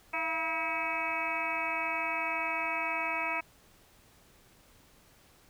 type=harmonic tone with a mistuned harmonic; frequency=321.9 Hz; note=E4; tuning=41 cents flat; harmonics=1 / 2 / 3 / 4 / 5 / 6 / 7 / 8; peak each=-46 / -39 / -36 / -39 / -44 / -44 / -35 / -36 dBFS; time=0.13-3.41 s; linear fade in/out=10 ms; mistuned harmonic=2; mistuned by=+81 cents; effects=pink hiss -61 dBFS RMS until 5.49 s